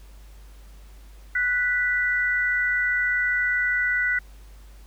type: tone pair together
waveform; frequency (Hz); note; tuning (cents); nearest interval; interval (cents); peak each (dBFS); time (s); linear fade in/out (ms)
sine; 1480 / 1972.5; F#6 / B6; 0 / -3; perfect fourth; 497; -23; 1.35-4.19; 5
effects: added 50 Hz sine -43 dBFS peak until 4.86 s + pink hiss -56 dBFS RMS until 4.86 s